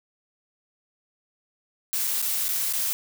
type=noise with dropouts; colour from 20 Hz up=blue; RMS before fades=-26 dBFS; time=1.93-2.93 s; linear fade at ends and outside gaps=0 ms; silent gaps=2.071-2.075 / 2.217-2.225 / 2.482-2.489 / 2.726-2.735 s; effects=none